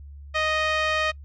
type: tone with low-pass filter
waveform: 5% pulse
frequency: 622.3 Hz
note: D#5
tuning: in tune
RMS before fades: -24 dBFS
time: 0.34-1.12 s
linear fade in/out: 20 ms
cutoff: 2300 Hz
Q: 0.97
effects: noise-tail reverb RT60 0.1 s tail -26 dB re dry + added 71 Hz sine -39 dBFS peak until 1.24 s